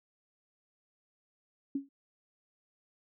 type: tone with exponential decay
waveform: sine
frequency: 276.5 Hz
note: C#4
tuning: 4 cents flat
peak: -27 dBFS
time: 1.75-1.89 s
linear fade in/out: 5 ms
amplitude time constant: 30 ms
effects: none